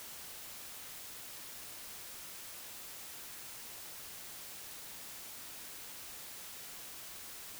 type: silence
effects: white hiss -48 dBFS RMS until 7.59 s